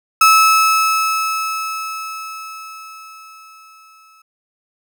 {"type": "tone with exponential decay", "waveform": "35% pulse", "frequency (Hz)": 1300, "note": "E6", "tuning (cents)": -24, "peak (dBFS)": -5, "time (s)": [0.21, 4.22], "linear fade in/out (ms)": 5, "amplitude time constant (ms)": 870, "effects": []}